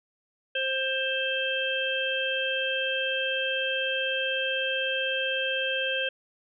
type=harmonic tone; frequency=528 Hz; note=C5; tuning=16 cents sharp; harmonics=1 / 3 / 5 / 6; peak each=-31 / -31 / -31 / -31 dBFS; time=0.55-6.09 s; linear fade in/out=5 ms; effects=none